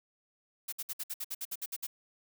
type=noise bursts; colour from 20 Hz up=blue; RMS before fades=-37 dBFS; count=12; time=0.68-1.869 s; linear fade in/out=10 ms; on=45 ms; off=59 ms; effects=none